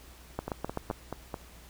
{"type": "two click trains", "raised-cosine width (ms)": 1, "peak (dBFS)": [-17, -20], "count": [5, 5], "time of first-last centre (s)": [[0.39, 0.902], [0.48, 1.342]], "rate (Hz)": [7.82, 4.64], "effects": ["added 60 Hz sine -52 dBFS peak until 1.69 s", "pink hiss -54 dBFS RMS until 1.69 s"]}